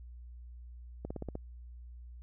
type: slowing click train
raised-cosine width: 2 ms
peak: -25 dBFS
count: 6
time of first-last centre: 1.05-1.354 s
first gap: 55 ms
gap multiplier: 1.05
effects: added 60 Hz sine -46 dBFS peak until 2.22 s